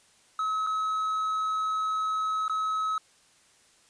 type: tone with dropouts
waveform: triangle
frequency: 1284 Hz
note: E6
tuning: 46 cents flat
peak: -24 dBFS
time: 0.39-2.98 s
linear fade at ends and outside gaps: 2 ms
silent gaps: 0.666-0.67 / 2.481-2.496 s
effects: white hiss -61 dBFS RMS until 3.89 s + resampled to 22050 Hz